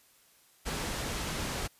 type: low-pass noise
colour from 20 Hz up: pink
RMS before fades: -35 dBFS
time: 0.65-1.68 s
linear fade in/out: 20 ms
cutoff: 10000 Hz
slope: 12 dB/octave
effects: white hiss -63 dBFS RMS until 1.79 s + resampled to 32000 Hz